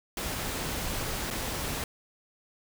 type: noise with dropouts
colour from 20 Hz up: pink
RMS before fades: -33 dBFS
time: 0.17-1.84 s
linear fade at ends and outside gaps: 2 ms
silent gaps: 1.304-1.309 s
effects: none